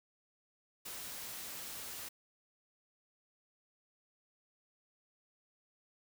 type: noise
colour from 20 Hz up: white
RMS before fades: -45 dBFS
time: 0.85-2.09 s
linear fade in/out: 10 ms
effects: none